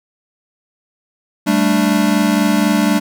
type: chord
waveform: square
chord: G suspended second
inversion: none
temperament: equal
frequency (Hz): 196 / 220 / 293.7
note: G3 / A3 / D4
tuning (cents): 0 / 0 / 0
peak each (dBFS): -17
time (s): 1.46-3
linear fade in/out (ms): 20
effects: none